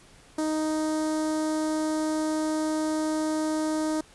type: tone with notch filter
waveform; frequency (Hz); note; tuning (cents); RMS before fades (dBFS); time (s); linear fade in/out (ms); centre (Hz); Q
sawtooth; 311.1; D#4; 0; -27; 0.38-4.01; 5; 2600; 0.58
effects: pink hiss -54 dBFS RMS until 4.14 s + resampled to 24000 Hz